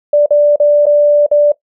sine tone with dropouts, 587.3 Hz, D5, in tune, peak -5 dBFS, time 0.13-1.52 s, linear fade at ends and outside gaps 5 ms, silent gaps 0.261-0.306 / 0.56-0.599 / 0.857-0.865 / 1.264-1.313 s, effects noise-tail reverb RT60 0.1 s tail -19 dB re dry

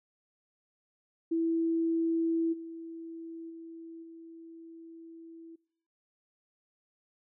sine tone with level steps, 329.6 Hz, E4, in tune, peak -26 / -40 / -43 / -46 dBFS, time 1.31-5.56 s, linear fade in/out 10 ms, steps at 2.52 / 3.49 / 4.02 s, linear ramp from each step 20 ms, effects noise-tail reverb RT60 0.7 s tail -25 dB re dry

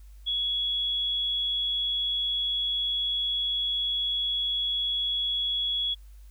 sine tone, 3359 Hz, G#7, 19 cents sharp, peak -25 dBFS, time 0.26-5.95 s, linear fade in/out 20 ms, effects added 50 Hz sine -45 dBFS peak until 6.3 s + white hiss -65 dBFS RMS until 6.3 s

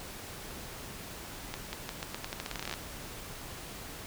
accelerating click train, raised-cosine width 0.2 ms, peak -18 dBFS, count 19, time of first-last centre 1.54-2.739 s, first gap 190 ms, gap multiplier 0.85, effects pink hiss -44 dBFS RMS until 4.06 s

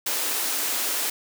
white high-pass noise, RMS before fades -26 dBFS, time 0.06-1.1 s, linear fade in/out 5 ms, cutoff 250 Hz, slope 96 dB/octave, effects none

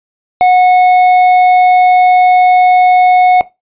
triangle tone with tanh clipping, 731 Hz, F#5, 21 cents flat, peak -5 dBFS, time 0.41-3.41 s, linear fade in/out 0 ms, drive 11 dB, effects noise-tail reverb RT60 0.2 s tail -17 dB re dry + resampled to 8000 Hz

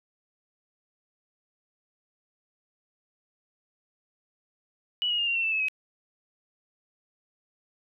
sine tone with pitch steps, 2942 / 2881 / 2822 / 2764 / 2707 / 2651 / 2597 / 2543 Hz, F#7 / F#7 / F7 / F7 / E7 / E7 / E7 / D#7, -11 / -47 / +17 / -19 / +45 / +9 / -26 / +37 cents, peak -24 dBFS, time 5.02-5.684 s, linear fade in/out 0 ms, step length 83 ms, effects none

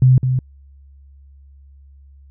sine tone with echo, 128.6 Hz, C3, 30 cents flat, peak -7 dBFS, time 0.02-0.18 s, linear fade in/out 2 ms, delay 210 ms, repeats 1, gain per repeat -7 dB, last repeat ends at 0.39 s, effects added 69 Hz sine -42 dBFS peak until 2.3 s

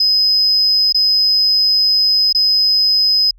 sine tone with dropouts, 5050 Hz, D#8, 25 cents sharp, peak -9 dBFS, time 0-3.31 s, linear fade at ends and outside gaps 5 ms, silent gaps 0.925-0.945 / 2.327-2.348 s, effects tanh soft clip ceiling -6 dBFS + added 40 Hz sine -42 dBFS peak until 3.38 s

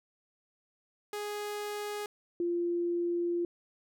sawtooth / sine tone pair in turn, 415.3 / 346 Hz, G#4 / F4, 0 / -16 cents, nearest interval minor third, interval 316 cents, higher first, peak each -31 / -28 dBFS, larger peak second, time 1.13-2.06 / 2.4-3.45 s, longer second, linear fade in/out 2 ms, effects none

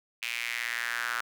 square tone with high-pass filter sweep, 59 Hz, A#1, 22 cents sharp, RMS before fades -33 dBFS, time 0.22-1.21 s, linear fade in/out 5 ms, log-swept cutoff 2500 to 1400 Hz, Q 4.3, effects none

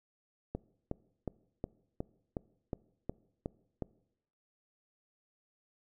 click train, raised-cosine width 2 ms, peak -22 dBFS, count 10, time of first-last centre 0.55-3.823 s, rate 2.75 Hz, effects noise-tail reverb RT60 0.8 s tail -22 dB re dry

